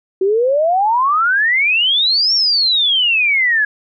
sine exponential two-way sweep, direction up then down, 370 to 5588 to 1660 Hz, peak -11 dBFS, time 0.21-3.65 s, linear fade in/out 5 ms, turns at 2.34 s, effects none

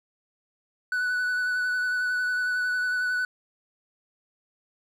triangle tone with vibrato, 1487 Hz, F#6, 8 cents sharp, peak -22 dBFS, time 0.92-3.25 s, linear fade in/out 2 ms, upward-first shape sine, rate 11 Hz, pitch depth 18 cents each way, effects none

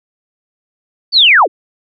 sine linear sweep, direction down, 4653 to 244 Hz, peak -4 dBFS, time 1.12-1.48 s, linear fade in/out 50 ms, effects none

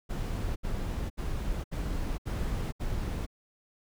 brown noise bursts, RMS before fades -32 dBFS, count 6, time 0.09-3.265 s, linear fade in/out 20 ms, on 470 ms, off 71 ms, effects none

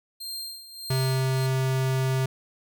sawtooth tone with tremolo, 4186 Hz, C8, in tune, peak -29 dBFS, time 0.2-1.47 s, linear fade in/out 10 ms, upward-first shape sine, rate 1.6 Hz, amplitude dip 75%
square tone, 131.6 Hz, C3, 10 cents sharp, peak -23 dBFS, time 0.9-2.26 s, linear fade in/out 5 ms
effects none

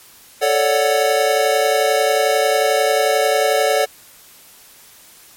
square chord, D major seventh, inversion second, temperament equal with one note detuned, 440 / 554.4 / 585.6 / 740 Hz, A4 / C#5 / D5 / F#5, 0 / 0 / -5 / 0 cents, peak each -20 dBFS, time 0.41-3.86 s, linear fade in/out 20 ms, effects white hiss -45 dBFS RMS until 5.36 s + MP3 64 kbps

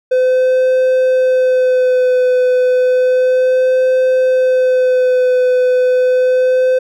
triangle tone with vibrato, 509 Hz, C5, 48 cents flat, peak -7 dBFS, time 0.11-6.79 s, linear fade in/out 10 ms, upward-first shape sine, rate 0.32 Hz, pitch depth 19 cents each way, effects none

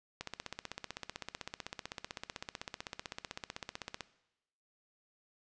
click train, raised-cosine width 0.2 ms, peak -22 dBFS, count 61, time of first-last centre 0.21-4.007 s, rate 15.8 Hz, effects noise-tail reverb RT60 0.9 s tail -17 dB re dry + resampled to 22050 Hz

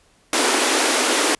pink high-pass noise, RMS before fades -18 dBFS, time 0.33-1.35 s, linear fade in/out 2 ms, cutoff 250 Hz, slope 96 dB/octave, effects pink hiss -57 dBFS RMS until 1.39 s + resampled to 24000 Hz

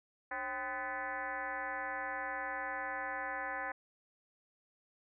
sine tone with frequency modulation, 1262 Hz, D#6, 24 cents sharp, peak -36 dBFS, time 0.31-3.72 s, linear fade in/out 5 ms, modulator 241 Hz, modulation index 2.9, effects none

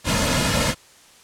pink noise with comb filter, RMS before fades -20 dBFS, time 0.04-0.75 s, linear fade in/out 50 ms, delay 2.6 ms, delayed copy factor -0.7, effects white hiss -50 dBFS RMS until 1.23 s + low-pass 9000 Hz 12 dB/octave

